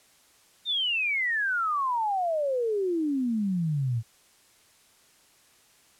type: exponential sweep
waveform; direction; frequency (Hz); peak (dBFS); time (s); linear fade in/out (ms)
sine; down; 3700 to 110; -24; 0.65-4.03; 50
effects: white hiss -60 dBFS RMS until 5.99 s + low-pass 11000 Hz 12 dB/octave